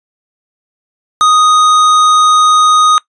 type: tone with hard clipping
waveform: sine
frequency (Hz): 1244.5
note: D#6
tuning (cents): 0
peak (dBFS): -7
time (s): 1.21-2.98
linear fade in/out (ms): 0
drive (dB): 13
effects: noise-tail reverb RT60 0.1 s tail -21 dB re dry + resampled to 22050 Hz